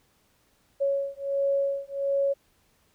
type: beating tone pair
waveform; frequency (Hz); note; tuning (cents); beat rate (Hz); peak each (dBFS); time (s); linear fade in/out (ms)
sine; 554.4 / 555.8; C#5 / C#5; 0 / +4; 1.4; -27; 0.8-2.34; 20
effects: pink hiss -66 dBFS RMS until 2.94 s